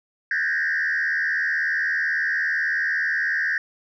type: tone with frequency modulation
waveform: sine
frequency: 1723 Hz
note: A6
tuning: 37 cents flat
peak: -19 dBFS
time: 0.31-3.58 s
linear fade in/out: 2 ms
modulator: 78.1 Hz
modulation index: 2.3
effects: tanh soft clip ceiling -17 dBFS